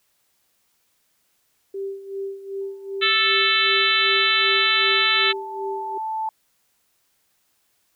sine tone with tremolo, 392 Hz, G4, in tune, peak -25 dBFS, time 1.74-5.98 s, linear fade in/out 5 ms, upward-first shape sine, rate 2.6 Hz, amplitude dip 75%
sine tone with exponential growth, 879 Hz, A5, 2 cents flat, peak -22 dBFS, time 2.61-6.29 s, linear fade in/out 2 ms, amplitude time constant 800 ms
harmonic tone, 440 Hz, A4, in tune, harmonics 3 / 4 / 5 / 6 / 7 / 8 / 9, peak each -24 / -24 / -24 / -24 / -24 / -24 / -24 dBFS, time 3.01-5.33 s, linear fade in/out 20 ms
effects white hiss -67 dBFS RMS until 7.95 s

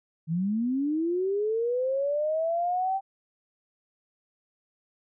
sine linear sweep, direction up, 153.8 to 784 Hz, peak -24 dBFS, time 0.27-3.01 s, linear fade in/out 50 ms, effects none

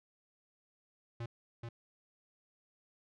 square tone with echo, 117 Hz, A#2, 7 cents sharp, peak -39 dBFS, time 1.2-1.26 s, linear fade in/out 5 ms, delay 430 ms, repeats 1, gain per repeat -3 dB, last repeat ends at 1.69 s, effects low-pass 4000 Hz 12 dB/octave

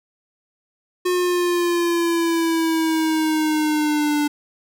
square exponential sweep, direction down, 362 to 293.7 Hz, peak -18 dBFS, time 1.05-4.28 s, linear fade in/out 10 ms, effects none

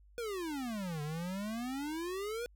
square exponential two-way sweep, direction down then up, 490 to 145.6 to 490 Hz, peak -37 dBFS, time 0.18-2.46 s, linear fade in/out 0 ms, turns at 1.02 s, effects added 50 Hz sine -58 dBFS peak until 2.55 s

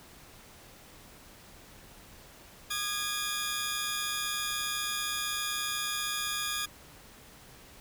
15% pulse tone cluster, 1220 / 1652 / 3439 Hz, D#6 / G#6 / A7, -34 / -10 / -40 cents, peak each -29 dBFS, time 2.7-6.66 s, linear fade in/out 10 ms, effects pink hiss -53 dBFS RMS until 7.8 s

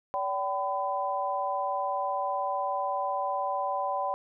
sine tone cluster, 573 / 770 / 1006 Hz, D5 / G5 / B5, -43 / -31 / +32 cents, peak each -33 / -31 / -31 dBFS, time 0.14-4.14 s, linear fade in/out 0 ms, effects none

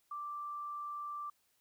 sine tone, 1174.7 Hz, D6, in tune, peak -39 dBFS, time 0.11-1.3 s, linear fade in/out 5 ms, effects white hiss -75 dBFS RMS until 1.6 s

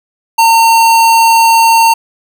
square tone, 911 Hz, A#5, 40 cents flat, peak -5 dBFS, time 0.38-1.94 s, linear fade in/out 10 ms, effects none

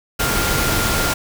sine tone in noise, 1400 Hz, F6, 4 cents sharp, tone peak -24 dBFS, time 0.19-1.14 s, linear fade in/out 10 ms, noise pink, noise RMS -19 dBFS, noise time 0.19-1.14 s, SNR -8 dB, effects none

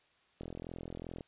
click train, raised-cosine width 2 ms, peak -29 dBFS, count 35, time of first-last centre 0.41-1.208 s, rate 42.6 Hz, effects white hiss -69 dBFS RMS until 1.27 s + resampled to 8000 Hz

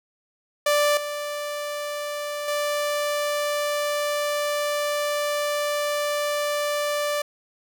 sawtooth tone with level steps, 587.3 Hz, D5, in tune, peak -14 / -24 / -19 dBFS, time 0.66-7.22 s, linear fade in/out 5 ms, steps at 0.97 / 2.48 s, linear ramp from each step 2 ms, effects none

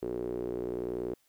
sawtooth tone with band-pass filter, 60.6 Hz, B1, 32 cents flat, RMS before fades -35 dBFS, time 0.02-1.14 s, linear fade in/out 5 ms, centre 390 Hz, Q 6.4, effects white hiss -70 dBFS RMS until 1.28 s

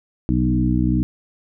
harmonic tone with a mistuned harmonic, 61.74 Hz, B1, in tune, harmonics 1 / 2 / 3 / 4 / 5, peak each -22 / -22 / -22 / -22 / -22 dBFS, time 0.29-1.03 s, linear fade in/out 0 ms, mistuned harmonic 2, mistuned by +27 cents, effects none

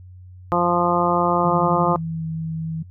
harmonic tone, 174.61 Hz, F3, in tune, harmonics 1 / 2 / 3 / 4 / 5 / 6 / 7, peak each -24 / -24 / -24 / -24 / -24 / -24 / -24 dBFS, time 0.52-1.96 s, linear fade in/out 0 ms
sine tone with pitch glide, 163 to 161.03 Hz, E3 to E3, -19 to -40 cents, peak -24 dBFS, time 1.44-2.83 s, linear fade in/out 10 ms, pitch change -21 cents, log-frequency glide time 2.14-2.25 s
effects noise-tail reverb RT60 0.1 s tail -22 dB re dry + added 91 Hz sine -39 dBFS peak until 2.9 s

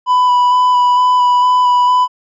triangle tone with vibrato, 992 Hz, B5, 7 cents sharp, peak -6 dBFS, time 0.06-2.08 s, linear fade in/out 50 ms, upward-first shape square, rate 2.2 Hz, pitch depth 11 cents each way, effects resampled to 16000 Hz

